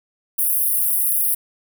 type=high-pass noise; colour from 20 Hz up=pink; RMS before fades=-19 dBFS; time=0.38-1.35 s; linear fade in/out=10 ms; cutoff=9800 Hz; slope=96 dB/octave; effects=none